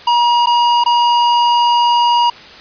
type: tone with dropouts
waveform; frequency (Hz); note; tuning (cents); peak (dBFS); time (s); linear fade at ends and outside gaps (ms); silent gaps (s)
square; 954; A#5; +40; -10; 0.07-2.3; 5; 0.46-0.469 / 0.839-0.86
effects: white hiss -36 dBFS RMS until 2.6 s + resampled to 11025 Hz